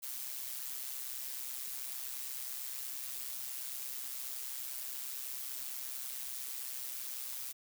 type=noise with amplitude modulation; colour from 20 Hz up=blue; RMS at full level=-39 dBFS; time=0.02-7.53 s; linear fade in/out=20 ms; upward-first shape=sine; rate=129 Hz; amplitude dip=60%; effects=none